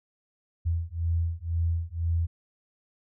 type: beating tone pair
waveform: sine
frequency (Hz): 82.8 / 84.8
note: E2 / E2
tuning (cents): +8 / +50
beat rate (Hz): 2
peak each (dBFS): -28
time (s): 0.65-2.27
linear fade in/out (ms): 20
effects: none